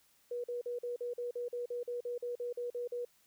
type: tone bursts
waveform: sine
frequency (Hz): 484.2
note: B4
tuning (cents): -34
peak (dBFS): -35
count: 16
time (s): 0.31-3.05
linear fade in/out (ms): 5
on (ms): 130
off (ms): 44
effects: white hiss -69 dBFS RMS until 3.26 s